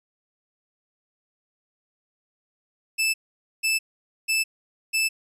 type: tone bursts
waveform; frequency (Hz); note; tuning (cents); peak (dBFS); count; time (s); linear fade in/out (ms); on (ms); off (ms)
sawtooth; 2633; E7; -3; -17; 4; 2.98-5.09; 20; 160; 490
effects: resampled to 32000 Hz